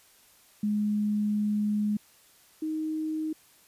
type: tone pair in turn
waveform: sine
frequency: 209.2 / 312.8 Hz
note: G#3 / D#4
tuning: +13 / +9 cents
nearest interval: perfect fifth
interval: 696 cents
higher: second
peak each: -24 / -28 dBFS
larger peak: first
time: 0.63-1.97 / 2.62-3.33 s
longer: first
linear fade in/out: 5 ms
effects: white hiss -59 dBFS RMS until 3.67 s + resampled to 32000 Hz